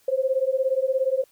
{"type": "beating tone pair", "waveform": "sine", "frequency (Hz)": [518, 535], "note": ["C5", "C5"], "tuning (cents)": [-17, 38], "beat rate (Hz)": 17, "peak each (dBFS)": [-23, -23], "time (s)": [0.08, 1.24], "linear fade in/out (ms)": 5, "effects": ["white hiss -61 dBFS RMS until 1.31 s"]}